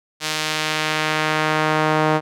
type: tone with band-pass filter sweep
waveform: sawtooth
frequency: 155 Hz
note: D#3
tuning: 6 cents flat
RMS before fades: -20 dBFS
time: 0.2-2.21 s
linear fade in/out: 50 ms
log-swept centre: 4700 to 830 Hz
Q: 0.79
effects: none